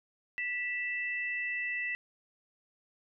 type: tone pair together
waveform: sine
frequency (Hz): 1965.3 / 2650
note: B6 / E7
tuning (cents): -9 / +9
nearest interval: perfect fourth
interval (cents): 518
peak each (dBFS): -33 / -37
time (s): 0.38-1.95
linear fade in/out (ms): 0
effects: none